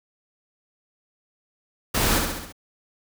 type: noise with echo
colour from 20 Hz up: pink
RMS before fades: -22 dBFS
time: 1.94-2.19 s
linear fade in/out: 10 ms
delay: 67 ms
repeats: 5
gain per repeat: -4 dB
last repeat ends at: 2.525 s
effects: none